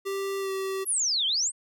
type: tone with pitch glide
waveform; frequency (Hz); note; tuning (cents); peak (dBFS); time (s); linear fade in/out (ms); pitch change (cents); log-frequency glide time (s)
square; 392 to 385; G4 to G4; 0 to -31; -29; 0.05-0.85; 20; -31; 0.39-0.51
type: exponential two-way sweep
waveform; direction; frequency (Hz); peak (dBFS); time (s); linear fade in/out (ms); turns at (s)
sine; down then up; 11950 to 3047 to 8740; -23; 0.85-1.52; 50; 1.26
effects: none